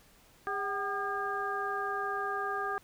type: harmonic tone with a mistuned harmonic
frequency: 403.9 Hz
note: G#4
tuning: 48 cents flat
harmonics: 1 / 2 / 3 / 4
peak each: -38 / -37 / -35 / -37 dBFS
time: 0.47-2.78 s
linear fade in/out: 0 ms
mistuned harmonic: 2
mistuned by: -85 cents
effects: pink hiss -61 dBFS RMS until 2.83 s